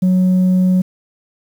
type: tone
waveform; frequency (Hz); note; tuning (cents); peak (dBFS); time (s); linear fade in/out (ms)
sine; 184.2; F#3; -7; -7; 0.02-0.82; 10
effects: tanh soft clip ceiling -9 dBFS + 7-bit